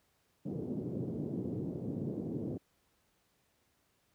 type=band-pass noise; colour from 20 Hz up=pink; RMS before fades=-38 dBFS; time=0.45-2.58 s; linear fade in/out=10 ms; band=120 to 420 Hz; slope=24 dB/octave; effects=pink hiss -74 dBFS RMS until 4.14 s + high-pass 60 Hz 12 dB/octave